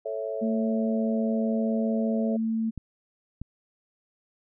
sine chord, A major, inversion none, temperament equal, 440 / 554.4 / 659.3 Hz, A4 / C#5 / E5, 0 / 0 / 0 cents, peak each -33 dBFS, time 0.05-2.37 s, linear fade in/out 10 ms
sine tone, 223.9 Hz, A3, 30 cents sharp, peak -24 dBFS, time 0.41-2.71 s, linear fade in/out 20 ms
clicks, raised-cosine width 5 ms, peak -23 dBFS, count 2, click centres 2.777 / 3.416 s
effects none

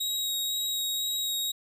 sawtooth tone with vibrato, 3801 Hz, A#7, 33 cents sharp, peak -25 dBFS, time 0-1.52 s, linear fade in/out 10 ms, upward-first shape sine, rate 2 Hz, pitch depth 10 cents each way, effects none

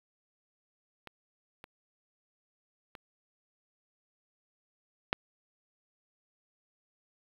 clicks, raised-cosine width 0.3 ms, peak -27 / -29 / -28 / -10 dBFS, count 4, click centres 1.073 / 1.641 / 2.952 / 5.129 s, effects low-pass 4000 Hz 12 dB/octave + 8-bit

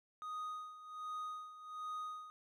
triangle tone with tremolo, 1244.5 Hz, D#6, in tune, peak -38 dBFS, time 0.22-2.3 s, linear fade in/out 0 ms, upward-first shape sine, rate 1.3 Hz, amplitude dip 75%, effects none

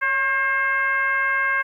sine tone with frequency modulation, 1604 Hz, G6, 39 cents sharp, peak -18 dBFS, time 0.01-1.63 s, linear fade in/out 20 ms, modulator 522 Hz, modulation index 1, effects 10-bit

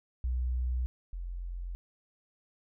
sine tone pair in turn, 62 / 43.99 Hz, B1 / F1, +7 / +13 cents, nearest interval tritone, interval 594 cents, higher first, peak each -28 / -35 dBFS, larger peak first, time 0.24-0.86 / 1.13-1.75 s, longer neither, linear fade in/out 0 ms, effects none

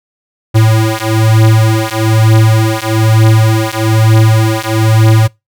square beating tone pair, 110 / 111.1 Hz, A2 / A2, 0 / +17 cents, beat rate 1.1 Hz, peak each -10 dBFS, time 0.54-5.28 s, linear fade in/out 20 ms, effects noise-tail reverb RT60 0.2 s tail -24 dB re dry

